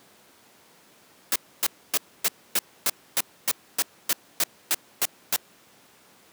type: noise bursts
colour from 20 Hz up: white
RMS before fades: -22 dBFS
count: 14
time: 1.32-5.362 s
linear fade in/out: 2 ms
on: 38 ms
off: 270 ms
effects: pink hiss -55 dBFS RMS until 6.32 s + high-pass 200 Hz 12 dB/octave